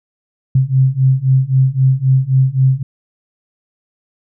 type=beating tone pair; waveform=sine; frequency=130.1 / 133.9 Hz; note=C3 / C3; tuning=-9 / +40 cents; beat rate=3.8 Hz; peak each=-13 / -12 dBFS; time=0.55-2.83 s; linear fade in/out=5 ms; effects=none